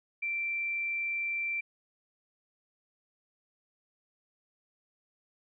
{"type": "tone", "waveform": "sine", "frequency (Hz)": 2349, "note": "D7", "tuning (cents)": 0, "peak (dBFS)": -30, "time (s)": [0.22, 1.61], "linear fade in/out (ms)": 10, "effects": []}